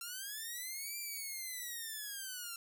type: linear two-way sweep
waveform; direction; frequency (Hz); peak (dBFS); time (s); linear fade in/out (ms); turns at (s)
5% pulse; up then down; 1357 to 2373 to 1357; -31; 0.01-2.56; 2; 0.98
effects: none